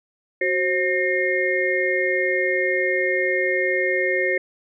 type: tone cluster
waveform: sine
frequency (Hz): 372.3 / 532 / 1831 / 2135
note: F#4 / C5 / A#6 / C7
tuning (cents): +11 / +29 / -32 / +34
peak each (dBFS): -24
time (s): 0.41-4.38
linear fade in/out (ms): 5
effects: none